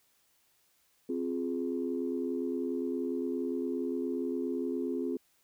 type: chord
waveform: sine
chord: F minor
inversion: second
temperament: just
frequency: 261.9 / 349.2 / 419.1 Hz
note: C4 / F4 / Ab4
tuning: +2 / 0 / +16 cents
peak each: -33 / -35 / -36 dBFS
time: 1.09-5.17 s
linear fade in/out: 5 ms
effects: tanh soft clip ceiling -21 dBFS + white hiss -70 dBFS RMS until 5.43 s